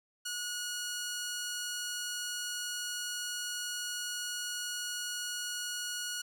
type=tone; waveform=10% pulse; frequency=1451 Hz; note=F#6; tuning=34 cents flat; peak=-27 dBFS; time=0.25-6.22 s; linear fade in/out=10 ms; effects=none